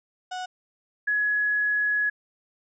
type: tone pair in turn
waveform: 35% pulse / sine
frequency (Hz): 736 / 1684.1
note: F#5 / G#6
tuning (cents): -9 / +24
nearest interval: octave + major second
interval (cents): 1433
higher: second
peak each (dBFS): -29 / -21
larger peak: second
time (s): 0.31-0.46 / 1.07-2.1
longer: second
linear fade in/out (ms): 10
effects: resampled to 16000 Hz